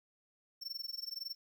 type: tone with amplitude modulation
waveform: square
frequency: 5420 Hz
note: E8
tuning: 47 cents sharp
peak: -37 dBFS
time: 0.61-1.35 s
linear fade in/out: 20 ms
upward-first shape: sine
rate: 21.7 Hz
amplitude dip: 95%
effects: 12-bit